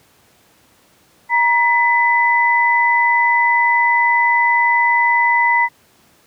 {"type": "tone pair together", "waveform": "sine", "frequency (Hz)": [945, 2002], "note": ["A#5", "B6"], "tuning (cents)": [23, 23], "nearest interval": "octave + minor second", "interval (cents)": 1300, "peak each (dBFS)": -14, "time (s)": [1.29, 5.69], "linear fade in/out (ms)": 50, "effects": ["pink hiss -53 dBFS RMS until 6.26 s", "high-pass 100 Hz 12 dB/octave"]}